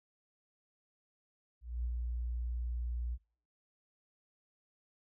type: tone with ADSR envelope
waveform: sine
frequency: 59.7 Hz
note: A#1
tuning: 42 cents sharp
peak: -32 dBFS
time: 1.61-3.18 s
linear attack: 230 ms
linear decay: 55 ms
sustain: -2 dB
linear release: 47 ms
effects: noise-tail reverb RT60 0.5 s tail -25 dB re dry